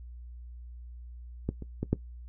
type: clicks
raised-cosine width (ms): 3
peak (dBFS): -16 / -27 / -17 / -11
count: 4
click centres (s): 1.49 / 1.623 / 1.83 / 1.93
effects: noise-tail reverb RT60 0.1 s tail -17 dB re dry + added 60 Hz sine -42 dBFS peak until 2.28 s